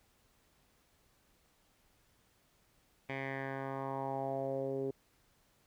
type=tone with low-pass filter sweep; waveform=10% pulse; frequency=135.3 Hz; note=C#3; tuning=42 cents flat; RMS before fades=-38 dBFS; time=3.09-4.91 s; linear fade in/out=5 ms; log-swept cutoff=2400 to 390 Hz; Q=3.6; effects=pink hiss -71 dBFS RMS until 5.66 s